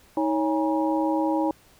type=tone cluster; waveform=sine; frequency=316.3 / 557 / 823 / 952 Hz; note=D#4 / C#5 / G#5 / A#5; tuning=+29 / +8 / -16 / +36 cents; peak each=-23 / -28 / -29 / -30 dBFS; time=0.17-1.51 s; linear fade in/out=2 ms; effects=pink hiss -56 dBFS RMS until 1.79 s